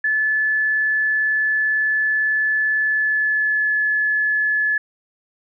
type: tone with pitch glide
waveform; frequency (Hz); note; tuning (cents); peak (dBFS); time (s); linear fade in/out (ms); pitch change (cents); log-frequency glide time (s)
sine; 1731 to 1716.1; A6 to A6; -29 to -44; -16; 0.04-4.78; 5; -15; 2.8-3.74
effects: none